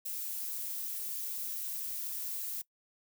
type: noise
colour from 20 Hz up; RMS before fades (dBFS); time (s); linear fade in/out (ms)
violet; -38; 0.05-2.62; 10
effects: noise-tail reverb RT60 0.1 s tail -21 dB re dry